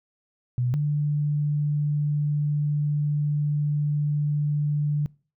sine tone pair in turn, 124.1 / 147.58 Hz, B2 / D3, +9 / +9 cents, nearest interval minor third, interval 300 cents, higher second, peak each -21 dBFS, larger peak neither, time 0.58-0.74 / 0.74-5.06 s, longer second, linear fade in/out 0 ms, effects noise-tail reverb RT60 0.4 s tail -24 dB re dry

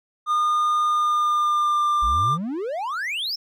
triangle tone with pitch glide, 1217 to 1191.3 Hz, D#6 to D6, -39 to +24 cents, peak -16 dBFS, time 0.26-2.38 s, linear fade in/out 50 ms, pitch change -37 cents, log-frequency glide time 0.85-1.88 s
triangle exponential sweep, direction up, 49 to 5530 Hz, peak -23 dBFS, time 2.02-3.36 s, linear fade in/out 10 ms
effects none

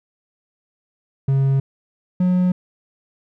triangle tone pair in turn, 135.9 / 181.4 Hz, C#3 / F#3, -34 / -34 cents, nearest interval perfect fourth, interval 500 cents, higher second, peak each -12 dBFS, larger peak neither, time 1.28-1.6 / 2.2-2.52 s, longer neither, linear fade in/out 5 ms, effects none

